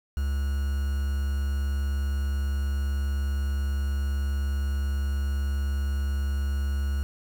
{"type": "tone with quantisation", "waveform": "triangle", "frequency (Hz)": 69.6, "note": "C#2", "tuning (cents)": 8, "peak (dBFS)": -22, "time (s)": [0.17, 7.03], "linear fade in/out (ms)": 0, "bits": 7, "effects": []}